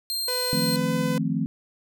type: tone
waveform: sawtooth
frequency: 4186 Hz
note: C8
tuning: in tune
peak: -23 dBFS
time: 0.1-0.76 s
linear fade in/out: 0 ms
type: tone with pitch glide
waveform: sawtooth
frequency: 500 to 504.1 Hz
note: B4 to B4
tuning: +21 to +35 cents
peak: -24 dBFS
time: 0.28-1.18 s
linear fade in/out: 2 ms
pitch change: +14 cents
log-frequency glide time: 0.71-0.91 s
type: chord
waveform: sine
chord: F dominant seventh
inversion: third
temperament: equal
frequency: 155.56 / 174.61 / 220 / 261.6 Hz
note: Eb3 / F3 / A3 / C4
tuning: 0 / 0 / 0 / 0 cents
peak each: -28 dBFS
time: 0.53-1.46 s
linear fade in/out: 0 ms
effects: none